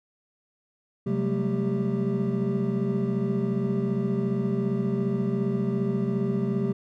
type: tone cluster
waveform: triangle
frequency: 132 / 185.6 / 200.3 / 223 / 393.6 Hz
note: C3 / F#3 / G3 / A3 / G4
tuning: +16 / +6 / +38 / +23 / +7 cents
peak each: -28 dBFS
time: 1.06-6.73 s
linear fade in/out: 10 ms
effects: none